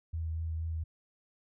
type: tone with vibrato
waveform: sine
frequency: 81 Hz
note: E2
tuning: 30 cents flat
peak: -32 dBFS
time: 0.13-0.84 s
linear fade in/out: 10 ms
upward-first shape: triangle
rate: 4.2 Hz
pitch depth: 21 cents each way
effects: none